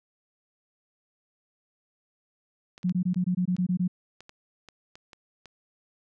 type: clicks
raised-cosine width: 0.2 ms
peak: -29 dBFS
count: 11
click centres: 2.779 / 2.831 / 2.895 / 3.144 / 3.566 / 4.206 / 4.294 / 4.687 / 4.955 / 5.132 / 5.457 s
type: tone bursts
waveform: sine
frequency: 180.8 Hz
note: F#3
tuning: 40 cents flat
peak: -22 dBFS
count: 10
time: 2.84-3.879 s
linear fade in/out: 10 ms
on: 85 ms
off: 21 ms
effects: none